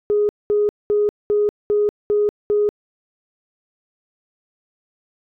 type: tone bursts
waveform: sine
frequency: 415.6 Hz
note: G#4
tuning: 1 cent sharp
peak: -13 dBFS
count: 7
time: 0.1-2.69 s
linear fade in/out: 0 ms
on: 190 ms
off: 210 ms
effects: tanh soft clip ceiling -9 dBFS